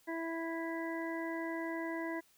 harmonic tone, 329.6 Hz, E4, in tune, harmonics 1 / 2 / 3 / 5 / 6, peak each -38 / -43 / -45 / -47 / -45 dBFS, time 0.07-2.21 s, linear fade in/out 20 ms, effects white hiss -68 dBFS RMS until 2.37 s

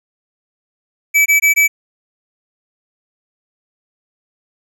square tone bursts, 2300 Hz, D7, 37 cents flat, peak -9 dBFS, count 4, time 1.14-1.68 s, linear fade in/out 20 ms, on 120 ms, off 20 ms, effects none

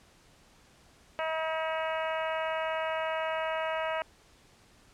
harmonic tone, 319.6 Hz, D#4, 47 cents sharp, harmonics 2 / 3 / 4 / 5 / 6 / 7 / 8 / 9, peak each -32 / -36 / -38 / -40 / -42 / -43 / -44 / -45 dBFS, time 1.19-4.02 s, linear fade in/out 0 ms, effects pink hiss -60 dBFS RMS until 4.93 s + low-pass 9000 Hz 12 dB/octave

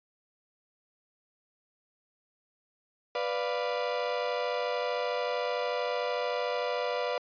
35% pulse chord, B diminished, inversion none, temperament equal, 493.9 / 587.3 / 698.5 Hz, B4 / D5 / F5, 0 / 0 / 0 cents, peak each -30 / -32 / -34 dBFS, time 3.15-7.18 s, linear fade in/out 2 ms, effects resampled to 11025 Hz

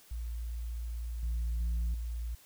sine tone with level steps, 57.8 Hz, A#1, 14 cents flat, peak -34 / -28 / -26 / -33 dBFS, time 0.11-2.35 s, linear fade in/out 5 ms, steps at 1.23 / 1.6 / 1.94 s, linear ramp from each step 2 ms, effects tanh soft clip ceiling -28 dBFS + white hiss -59 dBFS RMS until 2.45 s

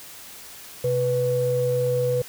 sine tone pair together, 129.35 / 493.9 Hz, C3 / B4, -19 / 0 cents, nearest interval octave + major seventh, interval 2319 cents, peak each -25 / -20 dBFS, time 0.84-2.22 s, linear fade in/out 5 ms, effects tanh soft clip ceiling -12 dBFS + white hiss -42 dBFS RMS until 2.28 s

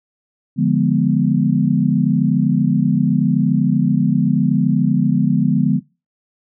sine chord, D diminished seventh, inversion none, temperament equal, 146.83 / 174.61 / 207.7 / 246.9 Hz, D3 / F3 / Ab3 / Cb4, 0 / 0 / 0 / 0 cents, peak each -18 dBFS, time 0.56-5.81 s, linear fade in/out 50 ms, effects noise-tail reverb RT60 0.3 s tail -23 dB re dry

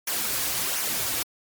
white noise with flanger, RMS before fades -27 dBFS, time 0.07-1.23 s, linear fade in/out 5 ms, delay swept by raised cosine 0.24 to 5.14 ms, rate 1.4 Hz, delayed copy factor -0.6, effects MP3 96 kbps

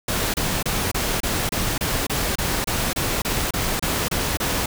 pink noise bursts, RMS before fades -23 dBFS, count 16, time 0.08-4.66 s, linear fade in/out 5 ms, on 260 ms, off 28 ms, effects none

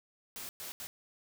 white noise bursts at uneven times, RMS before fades -43 dBFS, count 3, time 0.36-0.49 / 0.6-0.72 / 0.8-0.87 s, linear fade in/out 0 ms, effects none

